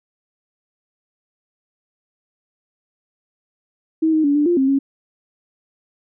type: tone with pitch steps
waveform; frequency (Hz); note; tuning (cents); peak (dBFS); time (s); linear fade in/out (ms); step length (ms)
sine; 319.5 / 313.1 / 285.7 / 294.6 / 348.6 / 267.1 / 274.5; D#4 / D#4 / D4 / D4 / F4 / C4 / C#4; +46 / +11 / -48 / +6 / -3 / +36 / -17; -13; 4.02-4.79; 10; 110
effects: none